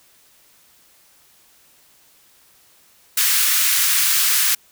white high-pass noise, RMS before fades -17 dBFS, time 3.17-4.55 s, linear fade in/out 5 ms, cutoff 1300 Hz, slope 24 dB/octave, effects white hiss -54 dBFS RMS until 4.71 s

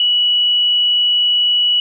sine tone, 2938 Hz, F#7, 13 cents flat, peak -11 dBFS, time 0-1.8 s, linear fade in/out 2 ms, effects none

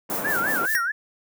pink band-pass noise, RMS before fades -31 dBFS, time 0.09-0.67 s, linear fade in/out 20 ms, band 270 to 1300 Hz, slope 12 dB/octave
violet noise with tremolo, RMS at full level -28 dBFS, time 0.1-0.76 s, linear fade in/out 0 ms, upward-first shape sine, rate 5.2 Hz, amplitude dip 60%
sine tone with vibrato, 1554 Hz, G6, 16 cents flat, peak -22 dBFS, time 0.24-0.92 s, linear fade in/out 10 ms, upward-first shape sine, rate 4.7 Hz, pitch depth 230 cents each way
square tone with exponential decay, 1864.7 Hz, A#6, in tune, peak -18 dBFS, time 0.75-0.92 s, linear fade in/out 0 ms, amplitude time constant 36 ms
effects none

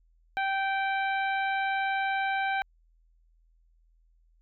harmonic tone, 779 Hz, G5, 11 cents flat, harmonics 1 / 2 / 3 / 4 / 5, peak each -28 / -31 / -35 / -44 / -46 dBFS, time 0.37-2.62 s, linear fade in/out 0 ms, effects added 41 Hz sine -61 dBFS peak until 4.41 s

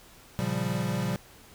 square chord, G half-diminished seventh, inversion first, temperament equal, 116.54 / 138.59 / 174.61 / 196 Hz, Bb2 / Db3 / F3 / G3, 0 / 0 / 0 / 0 cents, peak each -34 / -34 / -33 / -33 dBFS, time 0.39-1.16 s, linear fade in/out 0 ms, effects pink hiss -53 dBFS RMS until 1.54 s

